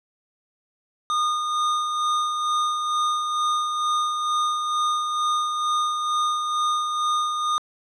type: tone with tremolo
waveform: square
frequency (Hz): 1223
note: D#6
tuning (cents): -30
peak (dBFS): -20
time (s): 1.1-7.58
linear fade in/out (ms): 0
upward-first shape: sine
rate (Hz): 2.2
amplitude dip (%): 40
effects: low-pass 6000 Hz 12 dB/octave